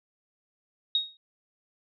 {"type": "tone with exponential decay", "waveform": "sine", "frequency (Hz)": 3756, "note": "A#7", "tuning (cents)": 12, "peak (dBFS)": -19, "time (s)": [0.95, 1.17], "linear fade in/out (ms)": 2, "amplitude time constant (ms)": 46, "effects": []}